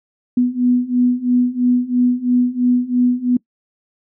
sine beating tone pair, 245.4 / 248.4 Hz, B3 / B3, -11 / +10 cents, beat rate 3 Hz, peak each -17 / -15 dBFS, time 0.37-3.37 s, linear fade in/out 5 ms, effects noise-tail reverb RT60 0.1 s tail -23 dB re dry

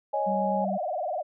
sine chord, C# suspended second, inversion none, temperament just, 554.4 / 623.7 / 831.5 Hz, C#5 / D#5 / G#5, 0 / +4 / +2 cents, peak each -30 / -30 / -27 dBFS, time 0.13-0.65 s, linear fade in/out 10 ms
sine tone, 194.1 Hz, G3, 17 cents flat, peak -29 dBFS, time 0.26-0.78 s, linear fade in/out 20 ms
sine tone with vibrato, 668 Hz, E5, 23 cents sharp, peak -27 dBFS, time 0.63-1.23 s, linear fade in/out 20 ms, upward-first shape sine, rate 20 Hz, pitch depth 220 cents each way
effects none

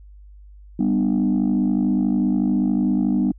sine chord, G major, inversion none, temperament equal with one note detuned, 196 / 246.9 / 300.9 Hz, G3 / B3 / D4, 0 / 0 / +42 cents, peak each -19 / -19 / -21 dBFS, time 0.79-3.32 s, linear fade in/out 5 ms, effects tanh soft clip ceiling -12 dBFS + added 50 Hz sine -41 dBFS peak until 3.38 s

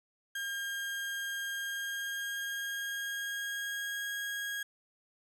35% pulse tone with pitch glide, 1612 to 1639.2 Hz, G6 to G#6, +48 to -23 cents, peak -33 dBFS, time 0.35-4.63 s, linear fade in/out 5 ms, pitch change +29 cents, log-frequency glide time 1.52-4.11 s, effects none

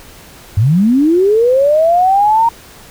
sine linear sweep, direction up, 92.5 to 936 Hz, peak -7 dBFS, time 0.57-2.49 s, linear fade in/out 5 ms, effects pink hiss -38 dBFS RMS until 2.9 s

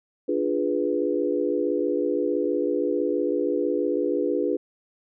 sine chord, D diminished seventh, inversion none, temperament equal, 293.7 / 349.2 / 415.3 / 493.9 Hz, D4 / F4 / Ab4 / Cb5, 0 / 0 / 0 / 0 cents, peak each -27 dBFS, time 0.28-4.57 s, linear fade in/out 10 ms, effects none

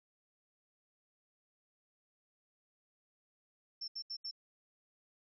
sine tone bursts, 5380 Hz, E8, 34 cents sharp, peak -39 dBFS, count 4, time 3.81-4.312 s, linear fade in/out 10 ms, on 70 ms, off 74 ms, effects none

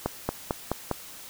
accelerating click train, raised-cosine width 1 ms, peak -11 dBFS, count 5, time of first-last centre 0.06-0.913 s, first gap 230 ms, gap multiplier 0.95, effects white hiss -44 dBFS RMS until 1.29 s

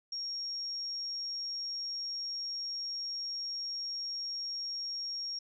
sine tone, 5570 Hz, F8, 5 cents flat, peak -35 dBFS, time 0.12-5.39 s, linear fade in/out 5 ms, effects none

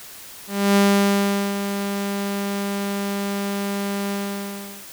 sawtooth tone with ADSR envelope, 200 Hz, G3, 35 cents sharp, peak -9 dBFS, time 0.47-4.86 s, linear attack 290 ms, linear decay 780 ms, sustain -10 dB, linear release 740 ms, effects white hiss -40 dBFS RMS until 4.92 s

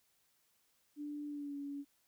sine tone with pitch glide, 293.7 to 283.2 Hz, D4 to C#4, 0 to +37 cents, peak -40 dBFS, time 0.96-1.85 s, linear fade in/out 50 ms, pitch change -63 cents, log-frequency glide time 1.27-1.56 s, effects white hiss -75 dBFS RMS until 2.07 s

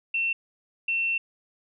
sine tone bursts at uneven times, 2700 Hz, E7, 41 cents sharp, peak -23 dBFS, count 2, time 0.14-0.33 / 0.88-1.18 s, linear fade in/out 5 ms, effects none

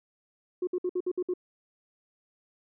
sine tone bursts, 361.3 Hz, F#4, 41 cents flat, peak -25 dBFS, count 7, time 0.62-1.338 s, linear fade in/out 5 ms, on 52 ms, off 59 ms, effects tanh soft clip ceiling -22 dBFS

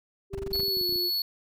sine tone with pitch glide, 392 to 355.3 Hz, G4 to F4, 0 to +30 cents, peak -33 dBFS, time 0.3-1.11 s, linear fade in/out 50 ms, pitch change -170 cents, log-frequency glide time 0.69-0.86 s
brown noise bursts, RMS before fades -34 dBFS, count 7, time 0.33-0.61 s, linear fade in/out 5 ms, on 22 ms, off 21 ms
square tone, 4403 Hz, C#8, 13 cents flat, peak -26 dBFS, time 0.53-1.22 s, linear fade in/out 2 ms
clicks, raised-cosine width 3 ms, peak -30 dBFS, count 8, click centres 0.597 / 0.632 / 0.682 / 0.77 / 0.812 / 0.893 / 0.925 / 0.959 s
effects none

